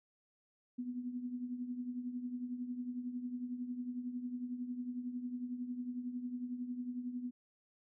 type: tone with tremolo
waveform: sine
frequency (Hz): 246.9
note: B3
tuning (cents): 0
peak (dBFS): -35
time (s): 0.78-7.31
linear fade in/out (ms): 10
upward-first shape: triangle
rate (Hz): 11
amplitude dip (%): 70
effects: none